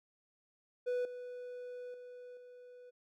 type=tone with level steps; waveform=triangle; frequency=494.2 Hz; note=B4; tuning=1 cent sharp; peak=-30 / -41 / -46 / -50 dBFS; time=0.86-2.91 s; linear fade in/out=20 ms; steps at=1.05 / 1.94 / 2.37 s; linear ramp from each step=2 ms; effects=none